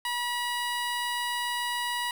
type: tone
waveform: 15% pulse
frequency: 967 Hz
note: B5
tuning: 37 cents flat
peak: -22 dBFS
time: 0.05-2.11 s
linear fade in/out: 2 ms
effects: 8-bit